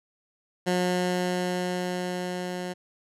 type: tone with level ramp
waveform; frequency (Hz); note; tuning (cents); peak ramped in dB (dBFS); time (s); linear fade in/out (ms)
15% pulse; 180.3; F#3; -45; -16 to -25; 0.66-2.74; 20
effects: low-pass 10000 Hz 12 dB/octave